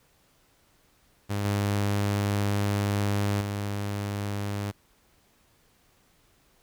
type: tone with level steps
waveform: sawtooth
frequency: 101.6 Hz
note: G#2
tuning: 38 cents flat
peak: -23 / -20 / -25 dBFS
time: 1.29-4.72 s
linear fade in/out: 20 ms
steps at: 1.45 / 3.41 s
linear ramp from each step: 2 ms
effects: pink hiss -64 dBFS RMS until 6.62 s